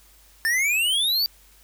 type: exponential sweep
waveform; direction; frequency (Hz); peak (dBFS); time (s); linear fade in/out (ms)
square; up; 1760 to 4699; -20; 0.45-1.26; 0
effects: added 50 Hz sine -55 dBFS peak until 1.63 s + white hiss -55 dBFS RMS until 1.63 s